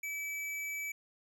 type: tone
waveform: square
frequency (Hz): 2300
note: D7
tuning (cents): -37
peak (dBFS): -37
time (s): 0.03-0.92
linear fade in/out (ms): 5
effects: none